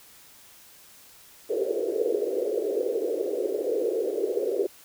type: band-pass noise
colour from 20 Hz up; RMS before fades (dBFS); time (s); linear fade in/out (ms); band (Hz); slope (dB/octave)
pink; -27; 1.49-4.67; 10; 380 to 500; 48
effects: white hiss -52 dBFS RMS until 4.84 s